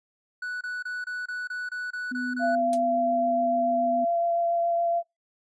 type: tone bursts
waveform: triangle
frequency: 1480 Hz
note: F#6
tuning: in tune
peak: -28 dBFS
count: 10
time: 0.42-2.554 s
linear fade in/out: 5 ms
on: 190 ms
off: 26 ms
type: tone with pitch glide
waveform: sine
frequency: 250.8 to 249.1 Hz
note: B3 to B3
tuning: +27 to +15 cents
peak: -29 dBFS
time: 2.11-4.05 s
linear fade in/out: 10 ms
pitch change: -12 cents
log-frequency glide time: 2.53-3.79 s
type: tone with vibrato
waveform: sine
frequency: 683 Hz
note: F5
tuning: 39 cents flat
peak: -22 dBFS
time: 2.39-5.03 s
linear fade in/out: 50 ms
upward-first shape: triangle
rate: 7.1 Hz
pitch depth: 12 cents each way
type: noise with exponential decay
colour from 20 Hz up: blue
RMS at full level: -30 dBFS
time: 2.73-2.8 s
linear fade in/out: 1 ms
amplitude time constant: 15 ms
effects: noise-tail reverb RT60 0.2 s tail -24 dB re dry + resampled to 22050 Hz